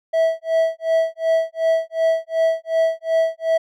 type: tone with tremolo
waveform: triangle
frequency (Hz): 652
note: E5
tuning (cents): -19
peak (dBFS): -11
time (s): 0.13-3.58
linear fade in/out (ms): 10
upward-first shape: sine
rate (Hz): 2.7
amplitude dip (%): 100
effects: none